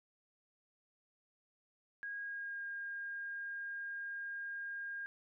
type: tone with pitch glide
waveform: sine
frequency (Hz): 1637 to 1615.4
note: G#6 to G#6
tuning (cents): -25 to -48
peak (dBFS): -40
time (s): 2.03-5.06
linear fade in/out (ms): 0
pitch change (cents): -23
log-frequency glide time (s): 2.21-2.63
effects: none